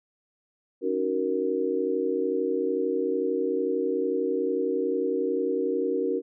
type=chord; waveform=sine; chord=D# minor seventh; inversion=third; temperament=just; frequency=280 / 311.1 / 373.4 / 466.7 Hz; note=C#4 / D#4 / F#4 / A#4; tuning=+18 / 0 / +16 / +2 cents; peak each=-31 / -33 / -28 / -27 dBFS; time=0.81-6.22 s; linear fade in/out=50 ms; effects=none